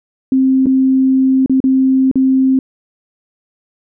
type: tone with dropouts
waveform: sine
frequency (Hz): 263.5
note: C4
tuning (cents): +12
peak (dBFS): -8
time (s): 0.32-2.59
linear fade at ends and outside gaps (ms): 2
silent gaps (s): 0.659-0.667 / 1.461-1.496 / 1.603-1.64 / 2.114-2.156
effects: none